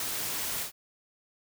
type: noise with ADSR envelope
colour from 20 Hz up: white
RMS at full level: -31 dBFS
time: 0-0.72 s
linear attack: 3 ms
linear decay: 3 ms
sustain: -2 dB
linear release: 100 ms
effects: none